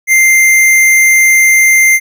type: tone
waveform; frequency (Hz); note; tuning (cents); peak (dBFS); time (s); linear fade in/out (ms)
square; 2093; C7; 0; -5; 0.07-2; 50
effects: none